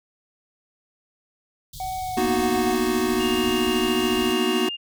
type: band-stop noise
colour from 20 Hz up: pink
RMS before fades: -38 dBFS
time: 1.73-4.33 s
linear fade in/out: 5 ms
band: 160 to 3200 Hz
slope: 96 dB/octave
type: tone with pitch glide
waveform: triangle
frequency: 750 to 732.4 Hz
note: F#5 to F#5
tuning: +23 to -18 cents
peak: -25 dBFS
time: 1.8-2.75 s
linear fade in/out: 2 ms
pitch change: -41 cents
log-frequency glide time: 1.94-2.27 s
type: chord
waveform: square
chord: B major seventh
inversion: third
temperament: equal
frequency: 233.1 / 246.9 / 311.1 / 370 Hz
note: A#3 / B3 / D#4 / F#4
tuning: 0 / 0 / 0 / 0 cents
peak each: -28 / -28 / -28 / -24 dBFS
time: 2.17-4.69 s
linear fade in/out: 5 ms
type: tone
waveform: sine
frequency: 2815 Hz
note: F7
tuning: 13 cents sharp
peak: -28 dBFS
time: 3.19-4.77 s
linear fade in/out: 20 ms
effects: none

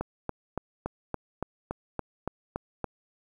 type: click train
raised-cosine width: 1 ms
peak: -16 dBFS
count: 11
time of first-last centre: 0.01-2.843 s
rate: 3.53 Hz
effects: 9-bit

